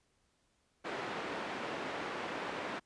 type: band-pass noise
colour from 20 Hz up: pink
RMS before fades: -40 dBFS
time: 0.84-2.8 s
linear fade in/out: 20 ms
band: 310 to 2300 Hz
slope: 12 dB/octave
effects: pink hiss -75 dBFS RMS until 2.85 s + resampled to 22050 Hz